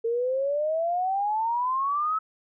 sine exponential sweep, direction up, 452.5 to 1305 Hz, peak -23 dBFS, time 0.04-2.19 s, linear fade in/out 10 ms, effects none

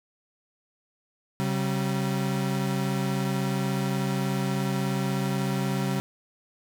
35% pulse tone pair together, 135.9 / 192.4 Hz, C#3 / G3, -34 / -32 cents, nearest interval tritone, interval 602 cents, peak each -26 / -26 dBFS, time 1.4-6 s, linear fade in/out 0 ms, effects none

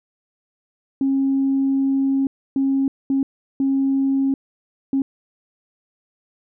sine tone bursts at uneven times, 271.2 Hz, C#4, 38 cents flat, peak -15 dBFS, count 5, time 1.01-2.27 / 2.56-2.88 / 3.1-3.23 / 3.6-4.34 / 4.93-5.02 s, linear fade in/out 2 ms, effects tanh soft clip ceiling -11 dBFS

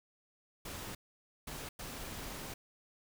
pink noise bursts at uneven times, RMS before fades -44 dBFS, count 3, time 0.65-0.95 / 1.47-1.69 / 1.79-2.54 s, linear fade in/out 5 ms, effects none

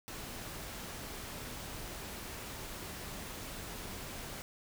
pink noise, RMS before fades -44 dBFS, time 0.08-4.42 s, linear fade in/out 0 ms, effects none

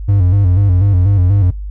triangle tone with vibrato, 95 Hz, F#2, 46 cents sharp, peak -6 dBFS, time 0.08-1.51 s, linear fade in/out 10 ms, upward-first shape square, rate 4.1 Hz, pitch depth 94 cents each way, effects noise-tail reverb RT60 0.2 s tail -18 dB re dry + added 50 Hz sine -21 dBFS peak until 1.7 s

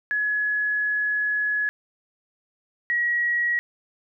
sine tone pair in turn, 1692 / 1909.7 Hz, G#6 / A#6, +32 / +41 cents, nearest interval major second, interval 209 cents, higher second, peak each -21 / -20 dBFS, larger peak second, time 0.11-1.69 / 2.9-3.59 s, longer first, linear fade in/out 0 ms, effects none

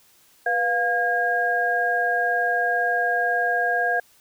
sine tone cluster, 488.9 / 705 / 1627 Hz, B4 / F5 / G#6, -18 / +16 / -36 cents, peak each -28 / -23 / -22 dBFS, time 0.46-4 s, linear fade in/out 5 ms, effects white hiss -57 dBFS RMS until 4.2 s

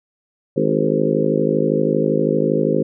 harmonic tone with a mistuned harmonic, 52.6 Hz, G#1, 23 cents sharp, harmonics 3 / 4 / 5 / 6 / 7 / 8 / 9 / 10, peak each -23 / -23 / -23 / -23 / -23 / -23 / -23 / -23 dBFS, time 0.56-2.83 s, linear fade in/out 10 ms, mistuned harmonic 8, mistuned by -36 cents, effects none

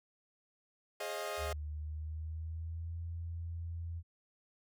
sawtooth chord, F minor seventh, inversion first, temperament equal with one note detuned, 415.3 / 535.2 / 622.3 / 698.5 Hz, Ab4 / C5 / Eb5 / F5, 0 / +39 / 0 / 0 cents, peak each -40 / -41 / -37 / -41 dBFS, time 1-1.53 s, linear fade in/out 5 ms
sine tone with pitch glide, 74.9 to 84.07 Hz, D2 to E2, +35 to +35 cents, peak -38 dBFS, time 1.37-4.03 s, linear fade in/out 50 ms, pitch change +200 cents, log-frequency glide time 1.6-2.99 s
effects none

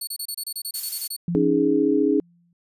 5% pulse tone bursts, 4422 Hz, C#8, 5 cents flat, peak -20 dBFS, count 13, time 0.01-1.165 s, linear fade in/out 5 ms, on 63 ms, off 28 ms
violet noise, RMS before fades -29 dBFS, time 0.74-1.08 s, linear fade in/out 10 ms
sine tone with exponential decay, 172.2 Hz, F3, 24 cents flat, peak -21 dBFS, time 1.28-2.53 s, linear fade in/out 2 ms, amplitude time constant 270 ms
sine chord, C# suspended second, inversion none, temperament just, 277.2 / 311.8 / 415.8 Hz, C#4 / D#4 / G#4, 0 / +4 / +2 cents, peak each -21 dBFS, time 1.35-2.2 s, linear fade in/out 0 ms
effects resampled to 32000 Hz

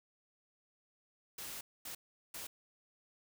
white noise bursts at uneven times, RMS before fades -45 dBFS, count 3, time 1.38-1.61 / 1.85-1.95 / 2.34-2.47 s, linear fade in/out 5 ms, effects none

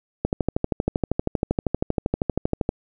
click train, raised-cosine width 2 ms, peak -7 dBFS, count 32, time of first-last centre 0.25-2.691 s, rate 12.7 Hz, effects none

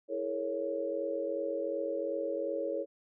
sine chord, A# half-diminished seventh, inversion second, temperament equal with one note detuned, 329.6 / 423.5 / 466.2 / 554.4 Hz, E4 / G#4 / A#4 / C#5, 0 / +34 / 0 / 0 cents, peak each -39 / -38 / -39 / -34 dBFS, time 0.08-2.86 s, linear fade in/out 50 ms, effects none

